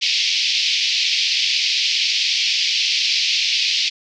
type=band-pass noise; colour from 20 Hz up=white; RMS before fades=-19 dBFS; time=0.01-3.9 s; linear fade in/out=20 ms; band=2300 to 5300 Hz; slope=48 dB/octave; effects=none